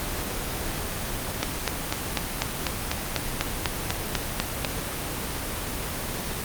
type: click train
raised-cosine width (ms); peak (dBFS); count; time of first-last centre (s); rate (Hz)
0.2; -5; 14; 1.43-4.648; 4.04
effects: pink hiss -30 dBFS RMS until 6.44 s + Opus 24 kbps